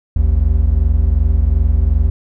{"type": "tone pair together", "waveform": "triangle", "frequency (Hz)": [54.8, 77.5], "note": ["A1", "D#2"], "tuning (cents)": [-6, -6], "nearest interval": "tritone", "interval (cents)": 600, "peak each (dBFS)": -11, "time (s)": [0.16, 2.1], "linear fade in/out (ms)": 5, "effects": []}